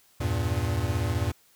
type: chord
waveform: square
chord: E diminished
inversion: none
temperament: equal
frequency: 82.41 / 98 / 116.54 Hz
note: E2 / G2 / Bb2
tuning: 0 / 0 / 0 cents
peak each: -30 dBFS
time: 0.2-1.32 s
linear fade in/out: 10 ms
effects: white hiss -61 dBFS RMS until 1.55 s